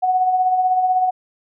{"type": "tone with tremolo", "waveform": "sine", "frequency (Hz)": 740, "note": "F#5", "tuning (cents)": 0, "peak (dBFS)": -12, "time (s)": [0.02, 1.11], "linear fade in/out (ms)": 20, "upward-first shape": "sine", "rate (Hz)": 16, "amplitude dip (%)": 45, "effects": []}